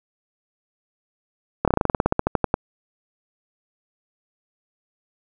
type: slowing click train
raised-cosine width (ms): 1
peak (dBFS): -3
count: 17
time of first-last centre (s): 1.65-2.541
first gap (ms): 27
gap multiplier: 1.09
effects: none